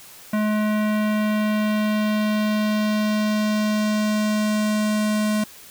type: tone with low-pass filter sweep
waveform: square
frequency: 212.6 Hz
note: G#3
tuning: 41 cents sharp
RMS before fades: -21 dBFS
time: 0.33-5.44 s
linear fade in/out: 5 ms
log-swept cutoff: 2000 to 11000 Hz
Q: 1.1
effects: white hiss -44 dBFS RMS until 5.7 s